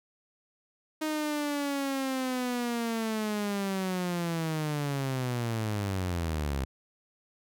sawtooth linear sweep, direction down, 312.1 to 65 Hz, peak -25 dBFS, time 1.01-6.65 s, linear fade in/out 10 ms, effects none

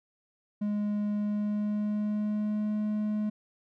triangle tone with pitch glide, 207.7 to 211.7 Hz, G#3 to G#3, 0 to +33 cents, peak -25 dBFS, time 0.61-3.3 s, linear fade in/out 10 ms, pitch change +33 cents, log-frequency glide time 1.14-2.76 s, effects none

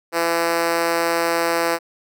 5% pulse tone with high-pass filter, 168.1 Hz, E3, 34 cents sharp, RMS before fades -20 dBFS, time 0.12-1.79 s, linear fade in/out 50 ms, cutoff 410 Hz, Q 2.2, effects none

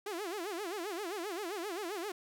sawtooth tone with vibrato, 377 Hz, F#4, 32 cents sharp, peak -33 dBFS, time 0.06-2.12 s, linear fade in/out 5 ms, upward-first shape sine, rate 7.6 Hz, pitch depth 230 cents each way, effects none

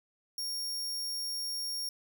sawtooth tone, 5550 Hz, F8, 12 cents flat, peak -31 dBFS, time 0.38-1.89 s, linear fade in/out 2 ms, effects none

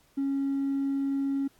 sine tone with hard clipping, 275.4 Hz, C#4, 11 cents flat, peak -26 dBFS, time 0.17-1.48 s, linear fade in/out 10 ms, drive 1 dB, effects pink hiss -64 dBFS RMS until 1.59 s + AAC 64 kbps

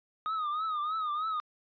triangle tone with vibrato, 1244.5 Hz, D#6, in tune, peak -28 dBFS, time 0.26-1.4 s, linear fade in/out 0 ms, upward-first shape triangle, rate 3.2 Hz, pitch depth 110 cents each way, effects resampled to 11025 Hz

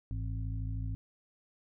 harmonic tone with a mistuned harmonic, 53.2 Hz, G#1, 42 cents sharp, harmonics 1 / 2 / 3 / 5, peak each -36 / -36 / -47 / -48 dBFS, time 0.11-0.95 s, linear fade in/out 0 ms, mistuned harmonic 3, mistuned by +59 cents, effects none

